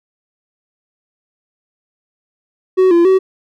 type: tone with pitch steps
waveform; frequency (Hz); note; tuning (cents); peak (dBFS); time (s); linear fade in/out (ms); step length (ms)
triangle; 373.9 / 341.7 / 378.9; F#4 / F4 / F#4; +18 / -38 / +41; -5; 2.77-3.19; 20; 140
effects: none